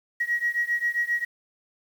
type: beating tone pair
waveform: sine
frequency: 1900 / 1907.5 Hz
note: A#6 / A#6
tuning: +33 / +39 cents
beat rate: 7.5 Hz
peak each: -25 / -26 dBFS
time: 0.2-1.25 s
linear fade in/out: 10 ms
effects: tanh soft clip ceiling -15 dBFS + 8-bit